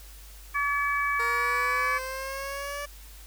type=harmonic tone; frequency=571 Hz; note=D5; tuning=49 cents flat; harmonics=2 / 3 / 4; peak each=-27 / -29 / -30 dBFS; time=0.54-1.99 s; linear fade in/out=20 ms
type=exponential sweep; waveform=15% pulse; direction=up; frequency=466.2 to 580 Hz; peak=-26 dBFS; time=1.19-2.86 s; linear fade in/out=10 ms
effects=added 50 Hz sine -45 dBFS peak until 3.26 s + white hiss -51 dBFS RMS until 3.26 s